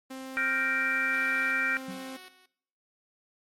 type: tone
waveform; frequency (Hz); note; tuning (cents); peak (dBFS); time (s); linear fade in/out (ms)
sawtooth; 263.3; C4; +11; -34; 0.1-2.17; 10
type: chord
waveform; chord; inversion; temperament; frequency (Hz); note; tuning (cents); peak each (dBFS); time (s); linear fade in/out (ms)
sine; G minor seventh; third; equal; 1396.9 / 1568 / 1864.7 / 2349; F6 / G6 / Bb6 / D7; 0 / 0 / 0 / 0; -31; 0.37-1.77; 0
type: tone with tremolo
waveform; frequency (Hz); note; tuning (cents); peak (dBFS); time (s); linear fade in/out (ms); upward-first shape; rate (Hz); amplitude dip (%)
5% pulse; 370; F#4; 0; -35; 1.13-2.46; 5; square; 1.3; 75
type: tone with exponential decay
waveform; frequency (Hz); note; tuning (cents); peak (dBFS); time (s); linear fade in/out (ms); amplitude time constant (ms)
sine; 187.4; F#3; +22; -35; 1.88-2.23; 5; 75
effects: noise-tail reverb RT60 0.7 s tail -20 dB re dry + MP3 64 kbps